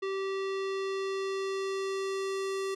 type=tone with low-pass filter sweep; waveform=square; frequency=387.7 Hz; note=G4; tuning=19 cents flat; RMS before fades=-33 dBFS; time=0.02-2.75 s; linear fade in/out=10 ms; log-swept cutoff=3500 to 8900 Hz; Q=0.93; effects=none